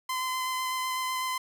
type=tone with vibrato; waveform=sawtooth; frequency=1028 Hz; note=C6; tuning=31 cents flat; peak=-25 dBFS; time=0.09-1.38 s; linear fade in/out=5 ms; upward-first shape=square; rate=8 Hz; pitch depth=9 cents each way; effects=none